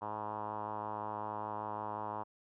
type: tone with low-pass filter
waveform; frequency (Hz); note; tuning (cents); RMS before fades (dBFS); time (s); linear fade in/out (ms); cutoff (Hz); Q
5% pulse; 106.2; G#2; +39; -40; 0.01-2.24; 20; 970; 4.2
effects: none